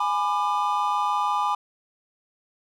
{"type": "chord", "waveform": "triangle", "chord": "G# diminished", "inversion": "none", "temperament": "just", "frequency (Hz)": [830.6, 996.7, 1196.1], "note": ["G#5", "B5", "D6"], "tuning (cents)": [0, 16, 31], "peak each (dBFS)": -24, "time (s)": [0, 1.55], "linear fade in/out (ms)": 5, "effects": []}